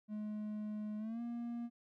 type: tone with pitch glide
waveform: triangle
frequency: 211.8 to 236.4 Hz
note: G#3 to A#3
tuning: +34 to +24 cents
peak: -37 dBFS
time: 0.08-1.7 s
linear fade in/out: 50 ms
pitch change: +190 cents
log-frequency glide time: 0.98-1.21 s
effects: none